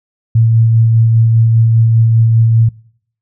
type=tone with tremolo; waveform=sine; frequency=113.7 Hz; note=A#2; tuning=43 cents flat; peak=-5 dBFS; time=0.35-2.69 s; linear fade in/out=5 ms; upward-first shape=sine; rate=5 Hz; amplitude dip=25%; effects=noise-tail reverb RT60 0.6 s tail -23 dB re dry